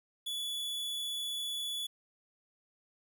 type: tone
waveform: 45% pulse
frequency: 3427 Hz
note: A7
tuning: 46 cents flat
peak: -35 dBFS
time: 0.26-1.87 s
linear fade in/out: 10 ms
effects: 11-bit